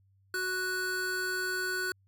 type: tone pair together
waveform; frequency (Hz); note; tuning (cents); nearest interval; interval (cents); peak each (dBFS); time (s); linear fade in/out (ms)
square; 370 / 1480; F#4 / F#6; 0 / 0; 2 octaves; 2400; -38 / -32; 0.34-1.92; 2
effects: added 97 Hz sine -63 dBFS peak until 2.07 s